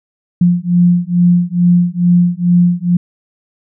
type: beating tone pair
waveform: sine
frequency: 174.61 / 176.91 Hz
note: F3 / F3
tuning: 0 / +23 cents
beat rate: 2.3 Hz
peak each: -11 dBFS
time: 0.41-2.97 s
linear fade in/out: 5 ms
effects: none

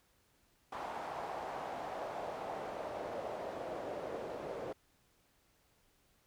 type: noise with band-pass filter sweep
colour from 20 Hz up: pink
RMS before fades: -42 dBFS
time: 0.72-4.73 s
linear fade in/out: 5 ms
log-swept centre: 830 to 510 Hz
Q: 2.5
effects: pink hiss -72 dBFS RMS until 6.26 s

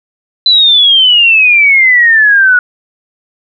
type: exponential sweep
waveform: sine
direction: down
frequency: 4036 to 1449 Hz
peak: -3 dBFS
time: 0.46-2.59 s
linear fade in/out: 2 ms
effects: none

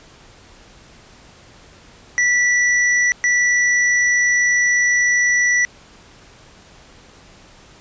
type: tone bursts at uneven times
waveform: square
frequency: 1959 Hz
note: B6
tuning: 15 cents flat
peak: -14 dBFS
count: 2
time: 2.18-3.12 / 3.24-5.65 s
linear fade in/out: 0 ms
effects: pink hiss -46 dBFS RMS until 7.8 s + resampled to 16000 Hz

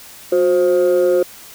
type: tone pair together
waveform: sine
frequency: 362.4 / 528.1 Hz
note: F#4 / C5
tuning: -36 / +16 cents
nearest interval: perfect fifth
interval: 652 cents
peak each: -12 dBFS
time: 0.32-1.23 s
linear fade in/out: 5 ms
effects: tanh soft clip ceiling -8 dBFS + white hiss -39 dBFS RMS until 1.54 s

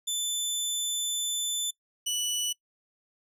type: tone pair in turn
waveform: 20% pulse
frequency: 3520 / 2960 Hz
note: A7 / F#7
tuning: 0 / 0 cents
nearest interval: minor third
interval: 300 cents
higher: first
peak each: -22 dBFS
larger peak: neither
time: 0.07-1.71 / 2.06-2.53 s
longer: first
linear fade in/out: 10 ms
effects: noise-tail reverb RT60 0.1 s tail -23 dB re dry

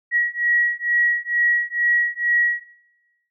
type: beating tone pair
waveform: sine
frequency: 1911 / 1913.2 Hz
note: A#6 / A#6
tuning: +43 / +44 cents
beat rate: 2.2 Hz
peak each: -20 dBFS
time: 0.11-2.64 s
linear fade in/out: 50 ms
effects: noise-tail reverb RT60 1.0 s tail -17 dB re dry

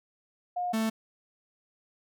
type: tone pair in turn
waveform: sine / 45% pulse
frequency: 715 / 221.7 Hz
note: F5 / A3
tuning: +41 / +13 cents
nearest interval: octave + minor sixth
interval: 2028 cents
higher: first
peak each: -28 / -26 dBFS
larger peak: second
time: 0.56-0.73 / 0.73-0.9 s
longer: neither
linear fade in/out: 10 ms
effects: none

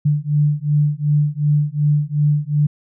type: beating tone pair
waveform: sine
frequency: 146.6 / 149.3 Hz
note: D3 / D3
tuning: -3 / +29 cents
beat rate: 2.7 Hz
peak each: -17 / -17 dBFS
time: 0.05-2.67 s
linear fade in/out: 10 ms
effects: none

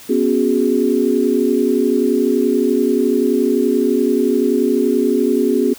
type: tone cluster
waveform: sine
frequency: 243.4 / 275 / 366.7 / 415.9 Hz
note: B3 / C#4 / F#4 / G#4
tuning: -25 / -14 / -15 / +2 cents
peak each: -18 dBFS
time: 0.09-5.74 s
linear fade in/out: 10 ms
effects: white hiss -39 dBFS RMS until 5.78 s

